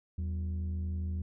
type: tone pair together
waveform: sine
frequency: 80.79 / 189.9 Hz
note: E2 / F#3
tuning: -34 / +45 cents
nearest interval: octave + minor third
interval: 1479 cents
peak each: -30 / -39 dBFS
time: 0.18-1.22 s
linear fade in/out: 5 ms
effects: tanh soft clip ceiling -29 dBFS